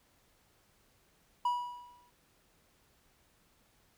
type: tone with exponential decay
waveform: triangle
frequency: 975 Hz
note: B5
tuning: 23 cents flat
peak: -24 dBFS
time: 1.45-2.1 s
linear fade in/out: 5 ms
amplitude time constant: 140 ms
effects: pink hiss -69 dBFS RMS until 3.97 s